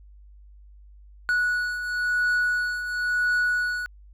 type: beating tone pair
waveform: triangle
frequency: 1467 / 1467.97 Hz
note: F#6 / F#6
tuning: -15 / -14 cents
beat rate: 0.97 Hz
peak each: -28 / -21 dBFS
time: 1.29-3.86 s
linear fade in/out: 0 ms
effects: added 50 Hz sine -46 dBFS peak until 4.13 s